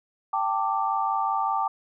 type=chord; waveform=sine; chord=G suspended second; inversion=none; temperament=equal with one note detuned; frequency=784 / 889.2 / 1174.7 Hz; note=G5 / A5 / D6; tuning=0 / +18 / 0 cents; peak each=-27 dBFS; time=0.33-1.68 s; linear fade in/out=5 ms; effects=none